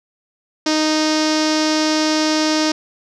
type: tone with low-pass filter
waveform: sawtooth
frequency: 310 Hz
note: D#4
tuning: 6 cents flat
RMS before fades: -17 dBFS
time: 0.66-2.72 s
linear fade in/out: 5 ms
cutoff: 5400 Hz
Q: 4.2
effects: none